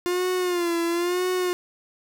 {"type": "tone with vibrato", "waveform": "45% pulse", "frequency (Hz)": 351.8, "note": "F4", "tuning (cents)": 13, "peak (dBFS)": -22, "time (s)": [0.06, 1.53], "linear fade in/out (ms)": 0, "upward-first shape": "sine", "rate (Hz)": 1, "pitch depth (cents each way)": 74, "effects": []}